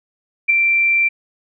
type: tone with ADSR envelope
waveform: sine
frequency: 2353 Hz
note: D7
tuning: 3 cents sharp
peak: -7 dBFS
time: 0.48-1.09 s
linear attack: 20 ms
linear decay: 6 ms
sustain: -5 dB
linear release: 15 ms
effects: none